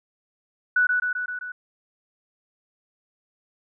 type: tone with echo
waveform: sine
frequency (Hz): 1480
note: F#6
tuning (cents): 0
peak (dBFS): -16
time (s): 0.76-0.87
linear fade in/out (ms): 5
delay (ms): 130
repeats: 5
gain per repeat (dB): -3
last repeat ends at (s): 1.52
effects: none